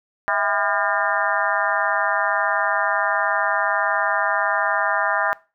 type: harmonic tone with a mistuned harmonic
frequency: 201.4 Hz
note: G3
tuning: 47 cents sharp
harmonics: 3 / 4 / 5 / 6 / 7 / 8 / 9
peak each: -26 / -26 / -26 / -26 / -26 / -26 / -26 dBFS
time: 0.28-5.33 s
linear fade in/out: 0 ms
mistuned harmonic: 3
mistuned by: +120 cents
effects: noise-tail reverb RT60 0.3 s tail -21 dB re dry